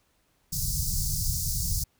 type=band-stop noise; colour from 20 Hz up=pink; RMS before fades=-28 dBFS; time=0.52-1.84 s; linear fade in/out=10 ms; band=160 to 4800 Hz; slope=48 dB/octave; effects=pink hiss -69 dBFS RMS until 1.99 s